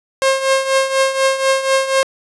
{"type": "tone with tremolo", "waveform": "sawtooth", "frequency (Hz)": 535, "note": "C5", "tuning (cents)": 38, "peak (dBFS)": -6, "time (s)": [0.22, 2.03], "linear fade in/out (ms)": 0, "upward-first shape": "triangle", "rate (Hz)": 4.1, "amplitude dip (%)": 75, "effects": ["resampled to 24000 Hz", "8-bit"]}